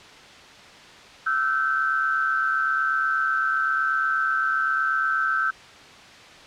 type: tone cluster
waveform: sine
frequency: 1315 / 1403 / 1544 Hz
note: E6 / F6 / G6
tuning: -5 / +8 / -27 cents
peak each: -24 / -30 / -23 dBFS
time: 1.26-5.51 s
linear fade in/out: 10 ms
effects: white hiss -45 dBFS RMS until 6.46 s + low-pass 4000 Hz 12 dB/octave